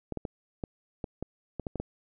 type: clicks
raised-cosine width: 2 ms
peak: -20 dBFS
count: 10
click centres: 0.123 / 0.173 / 0.252 / 0.638 / 1.042 / 1.226 / 1.597 / 1.668 / 1.757 / 1.8 s
effects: none